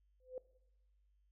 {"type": "tone with exponential growth", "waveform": "sine", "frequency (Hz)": 510, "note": "C5", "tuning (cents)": -44, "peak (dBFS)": -38, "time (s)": [0.2, 0.38], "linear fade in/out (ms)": 2, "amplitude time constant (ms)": 39, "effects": ["noise-tail reverb RT60 0.9 s tail -20 dB re dry", "added 50 Hz sine -70 dBFS peak until 1.31 s"]}